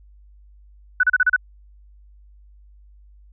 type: tone bursts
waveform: sine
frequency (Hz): 1492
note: F#6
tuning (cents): +14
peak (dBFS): -12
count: 6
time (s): 1-1.363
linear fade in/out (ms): 5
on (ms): 33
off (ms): 33
effects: added 50 Hz sine -46 dBFS peak until 3.32 s